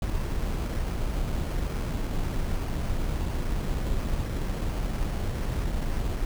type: noise with sample-and-hold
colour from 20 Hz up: brown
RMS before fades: -28 dBFS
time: 0.02-6.25 s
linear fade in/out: 2 ms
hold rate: 3675 Hz
effects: none